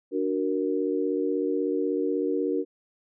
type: chord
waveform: sine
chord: D augmented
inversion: none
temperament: equal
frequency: 293.7 / 370 / 466.2 Hz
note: D4 / F#4 / A#4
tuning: 0 / 0 / 0 cents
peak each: -28 dBFS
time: 0.11-2.65 s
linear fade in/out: 50 ms
effects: none